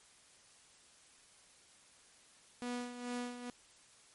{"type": "tone with tremolo", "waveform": "sawtooth", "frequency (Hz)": 244.4, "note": "B3", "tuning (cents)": -18, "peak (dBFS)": -33, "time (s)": [2.62, 3.5], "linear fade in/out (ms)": 0, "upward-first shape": "sine", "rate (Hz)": 2.3, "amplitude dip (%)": 65, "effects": ["white hiss -63 dBFS RMS until 4.14 s", "MP3 48 kbps"]}